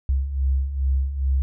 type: beating tone pair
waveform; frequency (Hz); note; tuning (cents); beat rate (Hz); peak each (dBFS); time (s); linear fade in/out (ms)
sine; 65.41 / 67.81; C2 / C#2; 0 / -38; 2.4; -26 / -20; 0.09-1.42; 0
effects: none